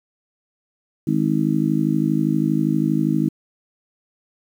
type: harmonic tone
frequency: 52.5 Hz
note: G#1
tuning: 19 cents sharp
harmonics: 3 / 4 / 5 / 6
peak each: -22 / -22 / -22 / -22 dBFS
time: 1.07-3.29 s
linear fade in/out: 5 ms
effects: 8-bit